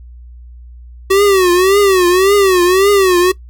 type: tone with vibrato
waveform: square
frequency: 378.8 Hz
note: F#4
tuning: 41 cents sharp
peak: -8 dBFS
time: 1.1-3.32 s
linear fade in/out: 10 ms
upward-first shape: triangle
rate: 1.8 Hz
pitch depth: 150 cents each way
effects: noise-tail reverb RT60 0.1 s tail -19 dB re dry + added 60 Hz sine -32 dBFS peak until 3.49 s